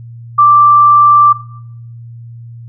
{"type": "tone", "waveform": "sine", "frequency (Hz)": 1174.7, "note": "D6", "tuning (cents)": 0, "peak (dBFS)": -3, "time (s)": [0.38, 1.33], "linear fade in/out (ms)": 10, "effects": ["noise-tail reverb RT60 0.7 s tail -17 dB re dry", "added 117 Hz sine -28 dBFS peak until 2.68 s"]}